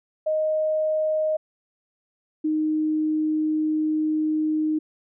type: tone pair in turn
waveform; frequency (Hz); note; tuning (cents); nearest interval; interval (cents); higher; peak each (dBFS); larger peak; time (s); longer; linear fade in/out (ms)
sine; 622.3 / 309.6; D#5 / D#4; 0 / -9; octave; 1209; first; -20; neither; 0.26-1.37 / 2.44-4.79; second; 10
effects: none